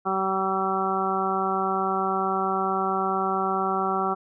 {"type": "harmonic tone", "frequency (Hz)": 191.1, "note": "G3", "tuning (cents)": -44, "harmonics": [1, 2, 3, 4, 5, 6, 7], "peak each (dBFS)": [-32, -29, -38, -27, -35, -29, -29], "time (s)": [0.05, 4.15], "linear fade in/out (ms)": 20, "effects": []}